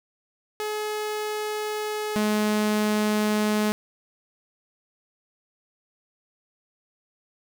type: tone pair in turn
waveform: sawtooth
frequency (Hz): 424.7 / 211.9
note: G#4 / G#3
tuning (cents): +39 / +35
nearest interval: octave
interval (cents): 1204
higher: first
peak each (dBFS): -23 / -17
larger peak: second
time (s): 0.6-2.16 / 2.16-3.72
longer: neither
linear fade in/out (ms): 0
effects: none